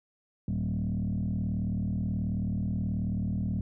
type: tone with frequency modulation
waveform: sine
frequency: 146.83 Hz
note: D3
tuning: in tune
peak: -26 dBFS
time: 0.48-3.61 s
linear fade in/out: 2 ms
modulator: 38.6 Hz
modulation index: 2.1
effects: tanh soft clip ceiling -24 dBFS